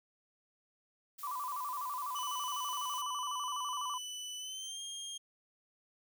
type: noise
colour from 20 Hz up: blue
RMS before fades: -49 dBFS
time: 1.18-3.02 s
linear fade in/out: 10 ms
type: tone with vibrato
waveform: sine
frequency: 1081 Hz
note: C#6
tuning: 44 cents flat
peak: -36 dBFS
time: 1.23-3.98 s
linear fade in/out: 5 ms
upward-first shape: square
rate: 12 Hz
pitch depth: 120 cents each way
type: tone with pitch glide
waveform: 25% pulse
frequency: 2985 to 3218 Hz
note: F#7 to G7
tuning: +15 to +45 cents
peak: -37 dBFS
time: 2.15-5.18 s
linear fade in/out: 10 ms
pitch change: +130 cents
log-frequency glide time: 4.38-4.81 s
effects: none